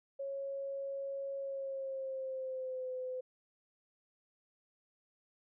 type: tone with pitch glide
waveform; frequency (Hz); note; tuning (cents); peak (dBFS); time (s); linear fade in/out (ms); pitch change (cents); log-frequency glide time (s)
sine; 550 to 510.2; C#5 to C5; -14 to -44; -37; 0.19-3.21; 10; -130; 1.38-2.91
effects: none